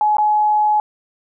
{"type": "tone with dropouts", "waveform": "sine", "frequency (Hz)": 846, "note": "G#5", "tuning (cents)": 32, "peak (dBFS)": -12, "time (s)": [0.01, 0.8], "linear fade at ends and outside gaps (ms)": 1, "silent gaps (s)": [0.169, 0.183], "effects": []}